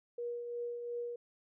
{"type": "tone with tremolo", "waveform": "sine", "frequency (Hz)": 477.8, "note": "A#4", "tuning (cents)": 43, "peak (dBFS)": -35, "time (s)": [0.18, 1.16], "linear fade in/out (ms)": 5, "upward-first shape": "triangle", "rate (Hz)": 2.8, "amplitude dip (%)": 45, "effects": []}